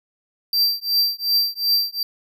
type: tone with tremolo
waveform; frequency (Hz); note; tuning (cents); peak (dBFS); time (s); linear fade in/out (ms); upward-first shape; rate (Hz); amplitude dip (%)
square; 4699; D8; 0; -14; 0.53-2.03; 2; triangle; 2.7; 100
effects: none